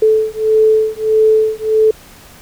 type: beating tone pair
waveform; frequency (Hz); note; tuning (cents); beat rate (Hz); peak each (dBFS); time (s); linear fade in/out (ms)
sine; 435.4 / 437; A4 / A4; -18 / -12; 1.6; -12; 0.02-1.91; 5
effects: pink hiss -40 dBFS RMS until 2.41 s